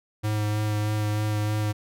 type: tone with vibrato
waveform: square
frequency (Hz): 106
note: G#2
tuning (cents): +36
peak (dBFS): -24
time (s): 0.23-1.73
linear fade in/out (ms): 20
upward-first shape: sine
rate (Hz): 3.2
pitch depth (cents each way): 14
effects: none